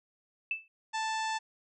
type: tone with exponential decay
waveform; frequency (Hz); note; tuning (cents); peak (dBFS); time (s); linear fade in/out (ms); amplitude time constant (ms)
sine; 2637; E7; 0; -26; 0.51-0.68; 2; 35
type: harmonic tone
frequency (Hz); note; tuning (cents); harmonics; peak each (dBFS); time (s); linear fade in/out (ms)
881; A5; +2; 1 / 2 / 3 / 4 / 5 / 6 / 7 / 8 / 9; -32 / -38 / -42 / -44 / -46 / -48 / -49 / -50 / -51; 0.93-1.39; 20
effects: none